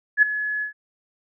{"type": "tone with ADSR envelope", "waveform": "sine", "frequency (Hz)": 1700, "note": "G#6", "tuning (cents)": 40, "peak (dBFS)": -9, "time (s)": [0.17, 0.73], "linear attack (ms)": 54, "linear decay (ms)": 9, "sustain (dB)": -14, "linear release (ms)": 110, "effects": []}